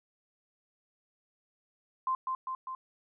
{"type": "tone with echo", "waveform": "sine", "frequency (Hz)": 1042, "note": "C6", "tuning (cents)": -7, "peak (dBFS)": -27, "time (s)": [2.07, 2.15], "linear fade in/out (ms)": 2, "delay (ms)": 200, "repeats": 3, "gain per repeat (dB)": -3, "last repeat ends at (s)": 2.75, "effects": []}